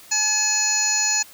harmonic tone, 853 Hz, G#5, 46 cents sharp, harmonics 1 / 2 / 3 / 5 / 6 / 7 / 8, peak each -31 / -30 / -28 / -27 / -31 / -28 / -20 dBFS, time 0.11-1.23 s, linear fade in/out 10 ms, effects white hiss -46 dBFS RMS until 1.33 s

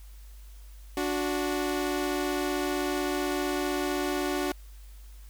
sawtooth tone pair together, 291.1 / 366.8 Hz, D4 / F#4, -15 / -15 cents, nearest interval major third, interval 400 cents, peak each -26 dBFS, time 0.97-4.52 s, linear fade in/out 2 ms, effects added 50 Hz sine -44 dBFS peak until 5.29 s + white hiss -59 dBFS RMS until 5.29 s

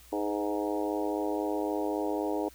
harmonic tone with a mistuned harmonic, 103.83 Hz, G#2, in tune, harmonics 3 / 4 / 5 / 6 / 7 / 8 / 9, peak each -32 / -34 / -36 / -38 / -39 / -40 / -41 dBFS, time 0.12-2.49 s, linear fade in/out 10 ms, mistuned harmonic 5, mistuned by -29 cents, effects added 60 Hz sine -56 dBFS peak until 2.54 s + white hiss -56 dBFS RMS until 2.54 s

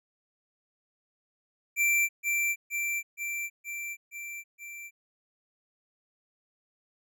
square tone with echo, 2349 Hz, D7, in tune, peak -23 dBFS, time 1.76-2.09 s, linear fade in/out 50 ms, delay 470 ms, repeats 6, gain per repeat -3 dB, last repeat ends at 4.91 s, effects none

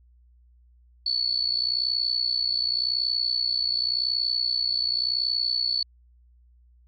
sine tone with amplitude modulation, 4435 Hz, C#8, in tune, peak -19 dBFS, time 1.06-5.83 s, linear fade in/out 5 ms, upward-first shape sine, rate 60.9 Hz, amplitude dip 80%, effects added 60 Hz sine -54 dBFS peak until 6.87 s

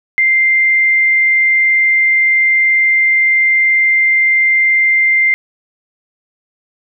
sine tone, 2093 Hz, C7, in tune, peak -8 dBFS, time 0.18-5.34 s, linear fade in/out 0 ms, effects none

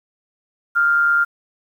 sine tone with amplitude modulation, 1396.9 Hz, F6, in tune, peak -11 dBFS, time 0.75-1.25 s, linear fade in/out 20 ms, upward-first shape sine, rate 150 Hz, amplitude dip 40%, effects 8-bit

